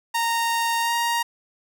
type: tone with pitch glide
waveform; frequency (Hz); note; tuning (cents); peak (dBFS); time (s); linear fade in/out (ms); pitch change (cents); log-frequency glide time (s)
sawtooth; 926 to 937.3; A#5 to A#5; -12 to +9; -17; 0.14-1.23; 10; +21; 0.81-0.93
effects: none